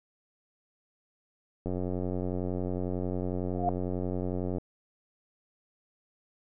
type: click train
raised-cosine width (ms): 2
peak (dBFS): -20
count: 267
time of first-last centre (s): 1.66-4.583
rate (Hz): 91
type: tone with exponential growth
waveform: sine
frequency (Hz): 705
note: F5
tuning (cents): +16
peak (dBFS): -21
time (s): 3.48-3.69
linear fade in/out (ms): 1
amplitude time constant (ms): 44
effects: none